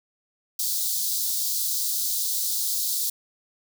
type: high-pass noise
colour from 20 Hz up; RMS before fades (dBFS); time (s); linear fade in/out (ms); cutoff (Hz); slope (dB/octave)
white; -26; 0.59-3.1; 5; 3800; 48
effects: none